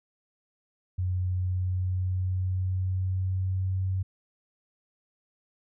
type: tone with pitch glide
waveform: sine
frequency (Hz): 91.4 to 94.19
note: F#2 to F#2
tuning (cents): -21 to +31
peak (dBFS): -25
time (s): 0.98-4.03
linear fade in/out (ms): 10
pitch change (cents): +52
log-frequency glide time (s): 1.27-3.84
effects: none